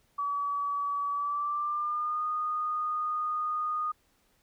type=tone with pitch glide; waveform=sine; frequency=1142 to 1231.1 Hz; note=D6 to D#6; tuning=-49 to -19 cents; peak=-28 dBFS; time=0.18-3.92 s; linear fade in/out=10 ms; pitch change=+130 cents; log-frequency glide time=1.11-2.25 s; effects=pink hiss -69 dBFS RMS until 4.42 s